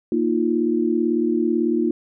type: chord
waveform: sine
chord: Bb suspended fourth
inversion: none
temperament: equal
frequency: 233.1 / 311.1 / 349.2 Hz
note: Bb3 / Eb4 / F4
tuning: 0 / 0 / 0 cents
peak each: -22 / -22 / -21 dBFS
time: 0.12-1.91 s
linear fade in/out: 2 ms
effects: none